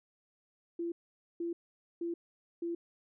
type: tone bursts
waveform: sine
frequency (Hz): 340.1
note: F4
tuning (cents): -46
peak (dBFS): -33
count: 4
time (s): 0.79-2.75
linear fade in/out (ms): 5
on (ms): 130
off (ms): 480
effects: none